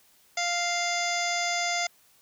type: harmonic tone with a mistuned harmonic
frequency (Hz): 698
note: F5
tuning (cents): -1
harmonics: 1 / 2 / 3 / 4 / 5 / 6 / 7 / 8 / 9 / 10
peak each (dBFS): -30 / -37 / -30 / -42 / -37 / -45 / -35 / -43 / -36 / -37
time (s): 0.37-1.87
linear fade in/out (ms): 5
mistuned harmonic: 8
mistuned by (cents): -68
effects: white hiss -61 dBFS RMS until 2.21 s